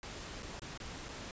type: noise with dropouts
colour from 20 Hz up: pink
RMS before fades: -45 dBFS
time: 0.03-1.31 s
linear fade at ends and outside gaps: 1 ms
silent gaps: 0.424-0.429 / 0.595-0.619 / 0.776-0.801 / 1.085-1.089 s
effects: resampled to 16000 Hz